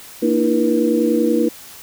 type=tone cluster; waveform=sine; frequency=231.9 / 303 / 333.2 / 480.3 Hz; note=A#3 / D#4 / E4 / B4; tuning=-9 / -46 / +19 / -48 cents; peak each=-19 dBFS; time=0.22-1.49 s; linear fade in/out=10 ms; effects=white hiss -39 dBFS RMS until 1.82 s